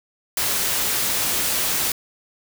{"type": "noise", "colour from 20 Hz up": "white", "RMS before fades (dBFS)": -22, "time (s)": [0.37, 1.92], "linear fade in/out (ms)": 2, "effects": []}